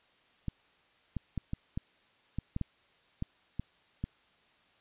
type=clicks; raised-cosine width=5 ms; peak=-21 dBFS; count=11; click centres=0.483 / 1.167 / 1.377 / 1.534 / 1.775 / 2.386 / 2.564 / 2.613 / 3.224 / 3.596 / 4.04 s; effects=white hiss -66 dBFS RMS until 4.8 s + resampled to 8000 Hz